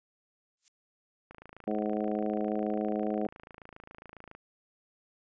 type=noise with exponential growth; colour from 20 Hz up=violet; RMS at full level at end=-47 dBFS; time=0.57-0.68 s; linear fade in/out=0 ms; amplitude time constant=23 ms
type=click train; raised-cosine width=0.5 ms; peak=-32 dBFS; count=84; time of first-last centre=1.31-4.35 s; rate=27.3 Hz
type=harmonic tone; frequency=106.1 Hz; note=G#2; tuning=38 cents sharp; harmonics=2 / 3 / 4 / 5 / 6 / 7; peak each=-33 / -35 / -36 / -37 / -38 / -38 dBFS; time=1.67-3.27 s; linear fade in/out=5 ms
effects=resampled to 16000 Hz